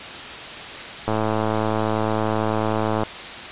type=click train; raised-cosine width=1 ms; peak=-8 dBFS; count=214; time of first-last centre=1.08-3.034 s; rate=109 Hz; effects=white hiss -33 dBFS RMS until 3.51 s + resampled to 8000 Hz